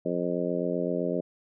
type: harmonic tone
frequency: 87.8 Hz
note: F2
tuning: 10 cents sharp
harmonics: 2 / 3 / 4 / 5 / 6 / 7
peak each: -33 / -33 / -33 / -33 / -33 / -33 dBFS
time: 0.05-1.21 s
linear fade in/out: 10 ms
effects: none